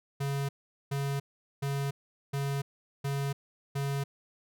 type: tone bursts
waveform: square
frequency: 139.5 Hz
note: C#3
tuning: 11 cents sharp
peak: -30 dBFS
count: 6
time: 0.2-4.04 s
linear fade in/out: 10 ms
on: 290 ms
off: 420 ms
effects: none